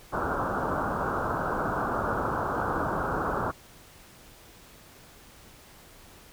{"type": "low-pass noise", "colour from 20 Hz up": "white", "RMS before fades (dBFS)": -29, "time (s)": [0.12, 3.52], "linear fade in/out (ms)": 20, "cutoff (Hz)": 1500, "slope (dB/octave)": 96, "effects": ["pink hiss -52 dBFS RMS until 6.32 s"]}